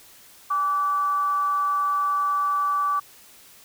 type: tone with frequency modulation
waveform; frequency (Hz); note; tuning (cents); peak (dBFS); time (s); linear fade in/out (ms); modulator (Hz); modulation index
sine; 1156; D6; -28; -20; 0.5-3; 10; 338; 0.26
effects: white hiss -50 dBFS RMS until 3.64 s